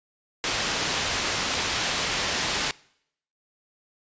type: low-pass noise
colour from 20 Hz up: white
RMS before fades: -27 dBFS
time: 0.44-2.71 s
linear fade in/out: 0 ms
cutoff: 5100 Hz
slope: 12 dB/octave
effects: noise-tail reverb RT60 0.7 s tail -23 dB re dry + resampled to 16000 Hz